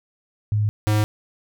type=tone pair in turn; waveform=sine / square; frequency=105.5 / 106.17 Hz; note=G#2 / G#2; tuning=+28 / +39 cents; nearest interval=unison; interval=11 cents; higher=second; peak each=-17 dBFS; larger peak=neither; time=0.52-0.69 / 0.87-1.04 s; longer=neither; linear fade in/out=0 ms; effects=none